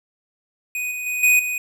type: tone with level steps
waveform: square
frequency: 2489 Hz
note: D#7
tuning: in tune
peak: -24 / -27 / -23 / -13 / -23 dBFS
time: 0.75-1.58 s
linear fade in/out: 2 ms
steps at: 0.91 / 1.06 / 1.23 / 1.39 s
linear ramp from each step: 5 ms
effects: none